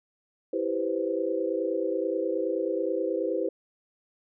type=chord; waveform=sine; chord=C major seventh; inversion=first; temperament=equal; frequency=329.6 / 392 / 493.9 / 523.3 Hz; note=E4 / G4 / B4 / C5; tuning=0 / 0 / 0 / 0 cents; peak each=-31 dBFS; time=0.53-3.49 s; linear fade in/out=5 ms; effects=none